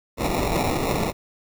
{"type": "noise with sample-and-hold", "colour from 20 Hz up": "blue", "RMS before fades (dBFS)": -23, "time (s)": [0.17, 1.13], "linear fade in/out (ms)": 50, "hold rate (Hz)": 1575, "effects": []}